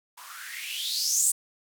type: noise with band-pass filter sweep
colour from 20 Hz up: violet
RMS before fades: -29 dBFS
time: 0.17-1.32 s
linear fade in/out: 10 ms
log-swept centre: 950 to 8700 Hz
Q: 6.8
effects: none